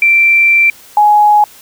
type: tone pair in turn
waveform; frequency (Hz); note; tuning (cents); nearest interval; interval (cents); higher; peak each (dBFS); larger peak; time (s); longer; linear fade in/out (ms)
sine; 2349 / 836.3; D7 / G#5; 0 / +12; octave + tritone; 1788; first; -5 / -4; second; 0.02-0.7 / 0.97-1.44; first; 2
effects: white hiss -39 dBFS RMS until 1.61 s